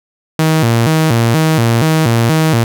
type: tone with vibrato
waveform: sawtooth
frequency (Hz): 135.6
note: C#3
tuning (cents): -38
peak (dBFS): -5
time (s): 0.39-2.64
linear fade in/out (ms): 2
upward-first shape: square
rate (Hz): 2.1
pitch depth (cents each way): 270
effects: none